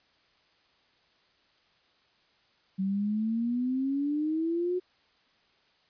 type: exponential sweep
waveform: sine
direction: up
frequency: 188.6 to 367.5 Hz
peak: -26 dBFS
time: 2.78-4.8 s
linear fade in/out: 20 ms
effects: white hiss -66 dBFS RMS until 5.89 s + resampled to 11025 Hz